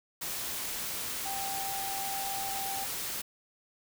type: tone in noise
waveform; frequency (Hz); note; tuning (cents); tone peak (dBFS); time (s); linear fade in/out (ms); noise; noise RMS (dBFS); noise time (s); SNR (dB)
sine; 784; G5; 0; -36; 1.25-2.85; 10; white; -36; 0.21-3.22; -3
effects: none